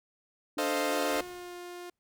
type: tone with vibrato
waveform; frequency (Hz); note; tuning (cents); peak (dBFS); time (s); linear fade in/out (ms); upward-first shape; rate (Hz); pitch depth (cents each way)
sine; 293.7; D4; 0; -35; 0.57-1.21; 2; square; 8.4; 23
type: chord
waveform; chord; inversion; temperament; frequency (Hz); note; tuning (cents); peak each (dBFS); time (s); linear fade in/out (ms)
sawtooth; F dominant seventh; first; equal; 440 / 523.3 / 622.3 / 698.5; A4 / C5 / Eb5 / F5; 0 / 0 / 0 / 0; -31 / -29 / -30 / -31; 0.58-1.21; 5
type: tone with pitch glide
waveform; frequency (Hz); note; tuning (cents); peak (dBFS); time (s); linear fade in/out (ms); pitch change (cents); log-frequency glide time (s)
sawtooth; 361.2 to 353.6; F#4 to F4; -42 to +22; -37; 0.89-1.9; 5; -36; 1.06-1.54
type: noise with exponential decay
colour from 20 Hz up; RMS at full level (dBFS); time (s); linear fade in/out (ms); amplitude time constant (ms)
pink; -48; 1.11-1.99; 0; 190
effects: none